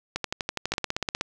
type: two click trains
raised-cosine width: 0.2 ms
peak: -10 / -9 dBFS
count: 8 / 9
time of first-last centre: 0.16-0.739 / 0.72-1.211 s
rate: 12.1 / 16.3 Hz
effects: none

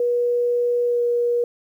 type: tone with pitch glide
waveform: sine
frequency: 483.2 to 478.8 Hz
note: B4 to A#4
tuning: -38 to +46 cents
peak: -17 dBFS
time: 0-1.44 s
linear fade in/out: 2 ms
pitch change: -16 cents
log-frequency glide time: 0.85-1.03 s
effects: 9-bit

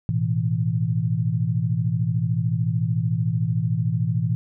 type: chord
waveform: sine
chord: A suspended second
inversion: none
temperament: equal with one note detuned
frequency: 110 / 123.47 / 163.86 Hz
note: A2 / B2 / E3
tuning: 0 / 0 / -10 cents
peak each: -24 dBFS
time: 0.09-4.35 s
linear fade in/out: 0 ms
effects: none

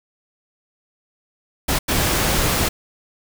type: noise bursts at uneven times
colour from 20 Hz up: pink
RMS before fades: -19 dBFS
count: 2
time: 1.68-1.79 / 1.88-2.69 s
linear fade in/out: 10 ms
effects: none

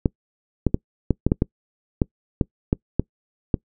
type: clicks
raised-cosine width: 3 ms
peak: -4 dBFS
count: 12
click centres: 0.058 / 0.667 / 0.744 / 1.107 / 1.266 / 1.319 / 1.421 / 2.018 / 2.412 / 2.729 / 2.996 / 3.542 s
effects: noise-tail reverb RT60 0.1 s tail -25 dB re dry

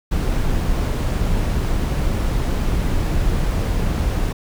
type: noise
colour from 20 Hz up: brown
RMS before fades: -19 dBFS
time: 0.11-4.33 s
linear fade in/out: 10 ms
effects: none

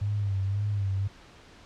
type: tone with vibrato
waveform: sine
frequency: 100 Hz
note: G2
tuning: 35 cents sharp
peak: -25 dBFS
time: 0.01-1.08 s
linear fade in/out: 10 ms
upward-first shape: sine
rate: 1.9 Hz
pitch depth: 64 cents each way
effects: pink hiss -52 dBFS RMS until 1.65 s + low-pass 5000 Hz 12 dB/octave

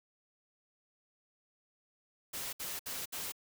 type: noise bursts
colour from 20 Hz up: white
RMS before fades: -40 dBFS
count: 4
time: 2.33-3.322 s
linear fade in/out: 10 ms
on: 200 ms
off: 64 ms
effects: none

